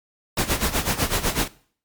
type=noise with tremolo; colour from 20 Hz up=pink; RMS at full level=-20 dBFS; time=0.37-1.48 s; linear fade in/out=5 ms; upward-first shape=sine; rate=8 Hz; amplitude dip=80%; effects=noise-tail reverb RT60 0.5 s tail -20 dB re dry + MP3 96 kbps